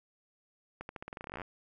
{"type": "accelerating click train", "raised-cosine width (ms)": 0.5, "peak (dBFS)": -26, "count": 19, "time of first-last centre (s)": [0.81, 1.417], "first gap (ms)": 81, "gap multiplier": 0.88, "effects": []}